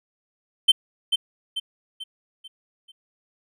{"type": "tone with echo", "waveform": "triangle", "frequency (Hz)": 3099, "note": "G7", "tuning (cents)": -21, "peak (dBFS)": -9, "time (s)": [0.68, 0.72], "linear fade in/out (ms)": 10, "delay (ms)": 440, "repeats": 5, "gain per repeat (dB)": -7, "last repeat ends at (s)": 2.92, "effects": []}